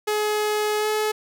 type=tone with pitch glide; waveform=sawtooth; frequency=423 to 428.2 Hz; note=G#4 to A4; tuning=+32 to -47 cents; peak=-17 dBFS; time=0.07-1.12 s; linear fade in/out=10 ms; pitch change=+21 cents; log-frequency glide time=0.78-0.88 s; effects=none